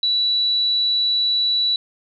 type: tone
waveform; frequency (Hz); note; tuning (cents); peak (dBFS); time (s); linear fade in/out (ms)
sine; 3940; B7; -5; -16; 0.03-1.76; 2
effects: none